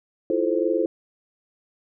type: chord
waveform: sine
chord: F major seventh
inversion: third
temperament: just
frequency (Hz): 327.4 / 349.2 / 436.5 / 523.8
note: E4 / F4 / A4 / C5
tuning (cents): -12 / 0 / -14 / +2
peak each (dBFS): -25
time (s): 0.3-0.86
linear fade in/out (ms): 2
effects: none